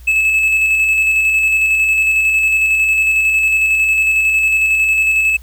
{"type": "tone with tremolo", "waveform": "triangle", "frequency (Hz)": 2603, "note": "E7", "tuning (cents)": -22, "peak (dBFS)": -8, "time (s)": [0.07, 5.37], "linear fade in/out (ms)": 10, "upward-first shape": "square", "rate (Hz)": 11, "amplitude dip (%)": 25, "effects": ["added 60 Hz sine -34 dBFS peak until 5.42 s", "white hiss -49 dBFS RMS until 5.42 s"]}